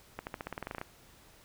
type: accelerating click train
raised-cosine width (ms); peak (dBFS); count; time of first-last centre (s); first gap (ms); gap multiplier
0.5; -22; 13; 0.19-0.814; 79; 0.92
effects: pink hiss -59 dBFS RMS until 1.44 s